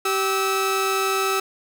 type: tone pair together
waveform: sawtooth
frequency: 387 / 1300 Hz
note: G4 / E6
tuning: -22 / -24 cents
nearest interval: octave + major sixth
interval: 2098 cents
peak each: -19 / -19 dBFS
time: 0.05-1.4 s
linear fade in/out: 5 ms
effects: none